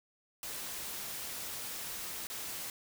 white noise with dropouts, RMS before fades -41 dBFS, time 0.43-2.7 s, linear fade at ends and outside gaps 1 ms, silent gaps 2.27-2.3 s, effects none

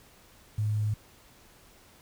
sine tone with quantisation, 106.3 Hz, G#2, 41 cents sharp, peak -25 dBFS, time 0.58-0.94 s, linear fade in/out 5 ms, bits 9, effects pink hiss -57 dBFS RMS until 2.01 s

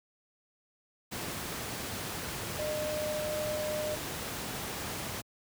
sine tone in noise, 608 Hz, D#5, 40 cents flat, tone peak -32 dBFS, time 2.58-3.96 s, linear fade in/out 20 ms, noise pink, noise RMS -37 dBFS, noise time 1.11-5.22 s, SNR +2 dB, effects high-pass 80 Hz 12 dB/octave

